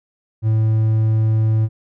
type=tone; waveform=triangle; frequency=110 Hz; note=A2; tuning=in tune; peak=-11 dBFS; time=0.42-1.69 s; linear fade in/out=50 ms; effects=none